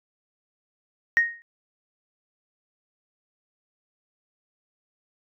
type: tone with exponential decay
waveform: sine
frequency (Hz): 1864.7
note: A#6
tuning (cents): 0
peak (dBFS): -12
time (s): 1.17-1.42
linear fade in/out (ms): 0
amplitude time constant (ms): 54
effects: tanh soft clip ceiling -9 dBFS